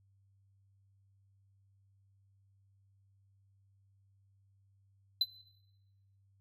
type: tone with exponential decay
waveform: triangle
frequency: 4032 Hz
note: B7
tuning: 35 cents sharp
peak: -21 dBFS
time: 5.21-5.28 s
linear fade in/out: 5 ms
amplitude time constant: 15 ms
effects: noise-tail reverb RT60 1.0 s tail -19 dB re dry + added 98 Hz sine -66 dBFS peak until 6.4 s